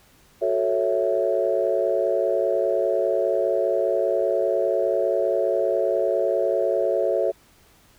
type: chord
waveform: sine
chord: F# minor seventh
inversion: none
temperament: equal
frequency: 370 / 440 / 554.4 / 659.3 Hz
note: F#4 / A4 / C#5 / E5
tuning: 0 / 0 / 0 / 0 cents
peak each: -26 / -25 / -23 / -24 dBFS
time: 0.41-7.32 s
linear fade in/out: 20 ms
effects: tanh soft clip ceiling -8 dBFS + pink hiss -56 dBFS RMS until 7.98 s